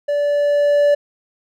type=tone with level ramp; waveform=triangle; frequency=580 Hz; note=D5; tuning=22 cents flat; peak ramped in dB=-14 to -8 dBFS; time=0.08-0.95 s; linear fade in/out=10 ms; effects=none